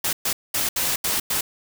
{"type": "noise bursts at uneven times", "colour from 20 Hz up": "white", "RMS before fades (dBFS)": -23, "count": 6, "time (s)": [[0.04, 0.13], [0.25, 0.33], [0.54, 0.69], [0.76, 0.96], [1.04, 1.2], [1.3, 1.41]], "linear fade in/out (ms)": 5, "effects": []}